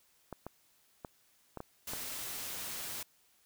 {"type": "clicks", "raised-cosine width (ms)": 1, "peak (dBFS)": -27, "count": 6, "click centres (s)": [0.327, 0.466, 1.048, 1.573, 1.604, 1.935]}
{"type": "noise", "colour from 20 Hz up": "white", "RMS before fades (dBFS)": -41, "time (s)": [1.87, 3.03], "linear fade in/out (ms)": 5}
{"effects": ["white hiss -69 dBFS RMS until 3.45 s"]}